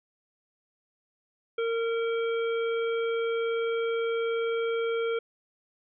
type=harmonic tone; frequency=459.4 Hz; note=A#4; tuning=25 cents flat; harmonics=1 / 3 / 5 / 7; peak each=-26 / -36 / -40 / -43 dBFS; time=1.58-5.19 s; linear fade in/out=5 ms; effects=none